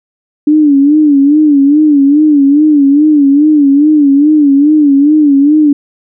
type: tone with vibrato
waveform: sine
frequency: 291.4 Hz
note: D4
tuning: 13 cents flat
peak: -3 dBFS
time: 0.47-5.73 s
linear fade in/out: 5 ms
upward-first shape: sine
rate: 2.4 Hz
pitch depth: 100 cents each way
effects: none